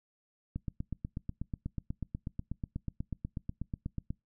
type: click train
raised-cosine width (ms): 5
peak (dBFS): -23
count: 30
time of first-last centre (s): 0.56-4.105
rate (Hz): 8.18
effects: noise-tail reverb RT60 0.2 s tail -25 dB re dry